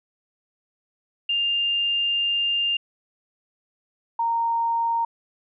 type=tone pair in turn; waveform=sine; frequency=2802 / 925.4 Hz; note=F7 / A#5; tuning=+5 / -13 cents; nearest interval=octave + perfect fifth; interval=1918 cents; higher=first; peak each=-20 dBFS; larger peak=neither; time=1.29-2.77 / 4.19-5.05 s; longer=first; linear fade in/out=5 ms; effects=none